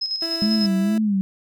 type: tone with tremolo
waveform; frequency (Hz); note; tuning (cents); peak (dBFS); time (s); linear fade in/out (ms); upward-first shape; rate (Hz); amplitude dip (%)
sine; 5130; E8; -48; -21; 0.01-0.67; 10; square; 10; 50
type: tone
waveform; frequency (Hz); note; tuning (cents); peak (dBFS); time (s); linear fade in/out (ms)
30% pulse; 330.4; E4; +4; -26; 0.22-0.98; 2
type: tone with vibrato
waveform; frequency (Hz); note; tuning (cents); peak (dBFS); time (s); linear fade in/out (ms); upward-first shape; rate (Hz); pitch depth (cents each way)
sine; 204; G#3; -31; -17; 0.42-1.21; 0; sine; 2.2; 120
effects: none